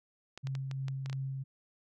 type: clicks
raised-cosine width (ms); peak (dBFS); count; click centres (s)
0.2; -27; 8; 0.376 / 0.471 / 0.552 / 0.713 / 0.883 / 1.06 / 1.098 / 1.129
type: tone with tremolo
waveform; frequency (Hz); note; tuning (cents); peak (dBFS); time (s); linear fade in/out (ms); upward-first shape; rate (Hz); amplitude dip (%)
sine; 134.5; C3; +48; -33; 0.43-1.44; 20; sine; 2.9; 25
effects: none